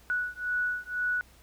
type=beating tone pair; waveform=sine; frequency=1472 / 1474 Hz; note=F#6 / F#6; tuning=-9 / -7 cents; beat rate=2 Hz; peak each=-31 dBFS; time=0.1-1.21 s; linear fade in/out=0 ms; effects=added 60 Hz sine -57 dBFS peak until 1.42 s + pink hiss -59 dBFS RMS until 1.42 s